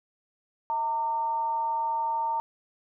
sine tone with amplitude modulation, 913 Hz, A#5, 36 cents flat, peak -23 dBFS, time 0.7-2.4 s, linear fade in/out 0 ms, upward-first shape sine, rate 270 Hz, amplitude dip 45%, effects none

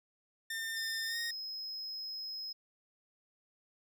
sawtooth tone with pitch glide, 1805 to 1860 Hz, A6 to A#6, +44 to -4 cents, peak -33 dBFS, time 0.5-1.31 s, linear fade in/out 5 ms, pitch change +52 cents, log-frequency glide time 1.06-1.18 s
triangle tone, 5120 Hz, D#8, 49 cents sharp, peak -38 dBFS, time 0.76-2.53 s, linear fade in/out 10 ms
effects none

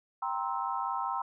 sine chord, C dominant seventh, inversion second, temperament just, 784.9 / 941.9 / 1046.5 / 1308.1 Hz, G5 / Bb5 / C6 / E6, +2 / +18 / 0 / -14 cents, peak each -36 / -35 / -35 / -37 dBFS, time 0.22-1.22 s, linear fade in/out 5 ms, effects none

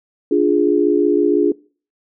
sine chord, D diminished, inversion none, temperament equal, 293.7 / 349.2 / 415.3 Hz, D4 / F4 / Ab4, 0 / 0 / 0 cents, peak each -16 dBFS, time 0.31-1.52 s, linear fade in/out 5 ms, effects noise-tail reverb RT60 0.4 s tail -22 dB re dry

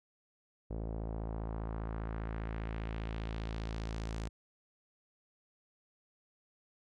sawtooth tone with low-pass filter sweep, 55 Hz, A1, in tune, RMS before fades -39 dBFS, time 0.7-4.29 s, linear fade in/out 10 ms, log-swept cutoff 540 to 7400 Hz, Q 1.3, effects none

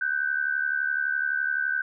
sine tone pair together, 1500 / 1571.8 Hz, F#6 / G6, +23 / +4 cents, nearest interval minor second, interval 81 cents, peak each -26 / -27 dBFS, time 0.01-1.82 s, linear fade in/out 5 ms, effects none

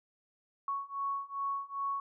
sine beating tone pair, 1108.7 / 1111.2 Hz, C#6 / C#6, 0 / +4 cents, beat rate 2.5 Hz, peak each -37 / -36 dBFS, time 0.68-2 s, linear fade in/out 2 ms, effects none

